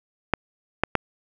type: clicks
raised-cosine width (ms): 0.5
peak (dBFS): -3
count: 3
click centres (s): 0.337 / 0.836 / 0.953
effects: none